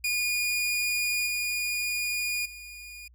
sawtooth tone with level steps, 2441 Hz, D#7, 34 cents flat, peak -22 / -24 / -38 dBFS, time 0.04-3.08 s, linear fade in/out 5 ms, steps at 1.26 / 2.45 s, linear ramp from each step 10 ms, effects added 60 Hz sine -53 dBFS peak until 3.14 s

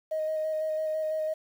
sine tone with vibrato, 625 Hz, D#5, 8 cents sharp, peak -26 dBFS, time 0.11-1.34 s, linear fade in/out 10 ms, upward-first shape square, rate 6 Hz, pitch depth 10 cents each way, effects tanh soft clip ceiling -22 dBFS + 9-bit

